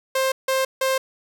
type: tone bursts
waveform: sawtooth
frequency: 528 Hz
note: C5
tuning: 16 cents sharp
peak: -15 dBFS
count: 3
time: 0.15-0.98 s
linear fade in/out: 5 ms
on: 170 ms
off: 160 ms
effects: none